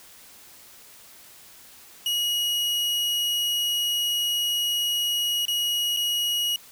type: tone with dropouts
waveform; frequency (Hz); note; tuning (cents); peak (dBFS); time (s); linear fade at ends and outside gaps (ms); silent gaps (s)
40% pulse; 2900; F#7; -35; -22; 2.06-6.56; 2; 5.454-5.481 / 5.965-5.97
effects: white hiss -49 dBFS RMS until 6.71 s